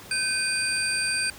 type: tone cluster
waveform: sine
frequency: 1543 / 2467 / 4704 / 8630 Hz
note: G6 / D#7 / D8 / C#9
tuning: -28 / -15 / +2 / -47 cents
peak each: -29 dBFS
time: 0.11-1.3 s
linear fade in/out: 2 ms
effects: pink hiss -44 dBFS RMS until 1.38 s + high-pass 60 Hz 12 dB/octave